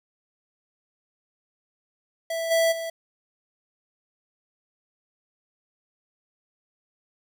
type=tone with level steps; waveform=square; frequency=659.3 Hz; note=E5; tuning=in tune; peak=-27 / -19 / -30 dBFS; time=2.3-2.9 s; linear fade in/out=5 ms; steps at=2.5 / 2.71 s; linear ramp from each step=20 ms; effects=10-bit